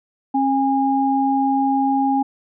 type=tone pair together; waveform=sine; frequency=270.3 / 817.7 Hz; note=C#4 / G#5; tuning=-44 / -27 cents; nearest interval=octave + perfect fifth; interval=1917 cents; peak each=-18 dBFS; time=0.34-2.23 s; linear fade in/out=10 ms; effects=none